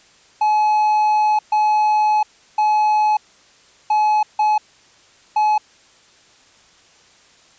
triangle tone bursts at uneven times, 851 Hz, G#5, 42 cents sharp, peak -11 dBFS, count 6, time 0.41-1.39 / 1.52-2.23 / 2.58-3.17 / 3.9-4.23 / 4.39-4.58 / 5.36-5.58 s, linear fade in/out 5 ms, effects white hiss -51 dBFS RMS until 7.58 s + resampled to 16000 Hz

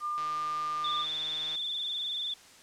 sine tone, 1200 Hz, D6, 37 cents sharp, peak -30 dBFS, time 0-1.06 s, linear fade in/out 50 ms
click train, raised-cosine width 0.2 ms, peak -28 dBFS, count 214, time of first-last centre 0.18-1.554 s, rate 155 Hz
sine tone with vibrato, 3520 Hz, A7, in tune, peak -31 dBFS, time 0.84-2.34 s, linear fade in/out 5 ms, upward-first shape triangle, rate 20 Hz, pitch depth 66 cents each way
effects white hiss -54 dBFS RMS until 2.62 s + low-pass 8000 Hz 12 dB/octave

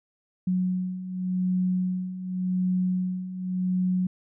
sine beating tone pair, 182.8 / 183.68 Hz, F#3 / F#3, -21 / -12 cents, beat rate 0.88 Hz, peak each -30 / -25 dBFS, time 0.47-4.07 s, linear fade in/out 5 ms, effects none

